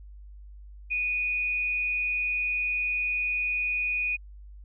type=tone with frequency modulation; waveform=sine; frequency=2470 Hz; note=D#7; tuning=13 cents flat; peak=-25 dBFS; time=0.9-4.17 s; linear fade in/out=20 ms; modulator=140 Hz; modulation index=0.31; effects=added 50 Hz sine -43 dBFS peak until 4.64 s